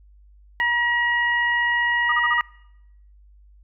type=harmonic tone; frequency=955 Hz; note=A#5; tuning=42 cents sharp; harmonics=1 / 2 / 3; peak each=-25 / -19 / -33 dBFS; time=0.6-2.41 s; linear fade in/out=0 ms
type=tone bursts; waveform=sine; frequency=1221 Hz; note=D#6; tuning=33 cents flat; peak=-20 dBFS; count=5; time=2.09-2.41 s; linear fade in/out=5 ms; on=32 ms; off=40 ms
effects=noise-tail reverb RT60 0.8 s tail -23 dB re dry + added 50 Hz sine -48 dBFS peak until 3.63 s